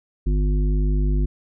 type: harmonic tone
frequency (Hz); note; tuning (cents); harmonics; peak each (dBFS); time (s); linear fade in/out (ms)
50.3; G1; +45; 1 / 3 / 5 / 7; -17 / -27 / -31 / -34; 0.26-1.26; 10
effects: none